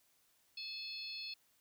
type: harmonic tone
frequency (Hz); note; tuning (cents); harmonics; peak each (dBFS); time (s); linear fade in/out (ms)
864; A5; -32; 3 / 4 / 5 / 6; -49 / -52 / -44 / -52; 0.57-1.34; 5
effects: white hiss -73 dBFS RMS until 1.6 s